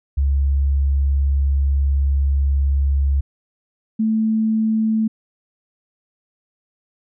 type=tone pair in turn; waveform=sine; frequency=69.3 / 220 Hz; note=C#2 / A3; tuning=0 / 0 cents; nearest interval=octave + minor sixth; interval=2000 cents; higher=second; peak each=-14 / -15 dBFS; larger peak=first; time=0.17-3.21 / 3.99-5.08 s; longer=first; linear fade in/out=10 ms; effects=none